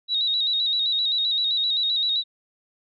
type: tone with vibrato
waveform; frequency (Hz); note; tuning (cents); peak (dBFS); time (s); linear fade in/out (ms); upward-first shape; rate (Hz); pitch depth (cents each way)
sine; 3825; A#7; +44; -20; 0.08-2.24; 50; square; 7.7; 44
effects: none